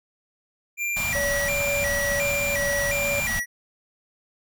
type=tone with vibrato; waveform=square; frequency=2144 Hz; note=C7; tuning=42 cents sharp; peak=-25 dBFS; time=0.77-3.46 s; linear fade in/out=50 ms; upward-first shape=square; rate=1.4 Hz; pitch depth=180 cents each way
type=band-stop noise; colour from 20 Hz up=pink; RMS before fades=-31 dBFS; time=0.96-3.4 s; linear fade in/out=10 ms; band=260 to 560 Hz; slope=96 dB/octave
type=tone with tremolo; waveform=sine; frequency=569 Hz; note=C#5; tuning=45 cents sharp; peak=-25 dBFS; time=1.15-3.2 s; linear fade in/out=2 ms; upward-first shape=sine; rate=2.1 Hz; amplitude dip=25%
effects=none